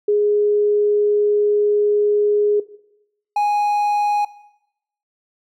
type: tone pair in turn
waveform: sine / triangle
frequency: 415.3 / 828 Hz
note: G#4 / G#5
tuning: 0 / -5 cents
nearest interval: octave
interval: 1195 cents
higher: second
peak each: -13 / -13 dBFS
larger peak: neither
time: 0.08-2.6 / 3.36-4.25 s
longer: first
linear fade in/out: 5 ms
effects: noise-tail reverb RT60 0.8 s tail -17 dB re dry